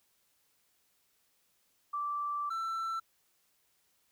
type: tone pair in turn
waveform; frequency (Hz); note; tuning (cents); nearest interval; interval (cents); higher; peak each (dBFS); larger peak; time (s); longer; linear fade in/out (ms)
sine / triangle; 1168 / 1336.4; D6 / E6; -10 / +23; major second; 233; second; -32 / -31; second; 1.93-2.5 / 2.5-3; first; 10
effects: white hiss -73 dBFS RMS until 4.11 s